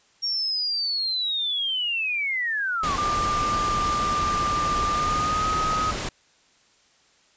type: linear sweep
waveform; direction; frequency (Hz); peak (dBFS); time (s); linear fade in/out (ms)
sine; down; 5588 to 1046.5; -23; 0.22-2.97; 20
type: noise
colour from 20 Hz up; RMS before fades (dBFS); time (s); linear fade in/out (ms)
pink; -29; 2.83-6.09; 5
type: tone with pitch glide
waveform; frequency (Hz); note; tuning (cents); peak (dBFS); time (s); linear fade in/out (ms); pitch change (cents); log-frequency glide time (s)
sine; 1192 to 1259.2; D6 to D#6; +25 to +20; -22; 2.98-5.91; 2; +95; 4.91-5.45
effects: white hiss -60 dBFS RMS until 7.36 s + resampled to 16000 Hz